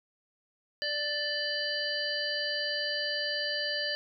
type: harmonic tone with a mistuned harmonic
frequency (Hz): 587.3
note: D5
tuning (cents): 0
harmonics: 1 / 3 / 5 / 7 / 8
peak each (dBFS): -37 / -34 / -37 / -40 / -34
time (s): 0.82-3.95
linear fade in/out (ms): 0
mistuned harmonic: 5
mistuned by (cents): +35
effects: none